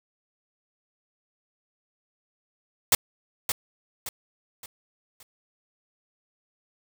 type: noise with echo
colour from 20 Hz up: white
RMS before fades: -18 dBFS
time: 2.92-2.95 s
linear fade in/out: 2 ms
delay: 570 ms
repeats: 4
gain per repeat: -8 dB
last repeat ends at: 5.23 s
effects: none